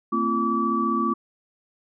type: tone cluster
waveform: sine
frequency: 226.7 / 261.7 / 339.9 / 1151 Hz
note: A#3 / C4 / F4 / D6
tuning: -48 / 0 / -47 / -35 cents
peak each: -26 / -29 / -28 / -23 dBFS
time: 0.12-1.14 s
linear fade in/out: 10 ms
effects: none